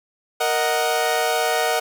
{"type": "chord", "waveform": "sawtooth", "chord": "D# minor", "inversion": "second", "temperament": "equal", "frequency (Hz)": [466.2, 622.3, 740], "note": ["A#4", "D#5", "F#5"], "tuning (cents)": [0, 0, 0], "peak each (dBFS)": [-20, -20, -18], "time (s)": [0.4, 1.8], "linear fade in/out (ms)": 10, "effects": []}